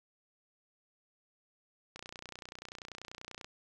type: click train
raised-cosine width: 0.2 ms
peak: -27 dBFS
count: 46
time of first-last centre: 1.96-3.445 s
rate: 30.3 Hz
effects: 11-bit